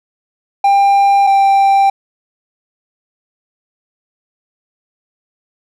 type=tone pair in turn; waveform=triangle; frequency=796 / 786.9 Hz; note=G5 / G5; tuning=+26 / +6 cents; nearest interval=unison; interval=20 cents; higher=first; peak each=-5 dBFS; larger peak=neither; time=0.64-1.27 / 1.27-1.9 s; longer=neither; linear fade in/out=5 ms; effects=none